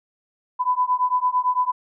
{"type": "beating tone pair", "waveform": "sine", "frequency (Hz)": [996, 1004.9], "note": ["B5", "B5"], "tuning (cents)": [14, 30], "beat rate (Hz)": 8.9, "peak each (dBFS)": -21, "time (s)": [0.59, 1.72], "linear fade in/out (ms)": 20, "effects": []}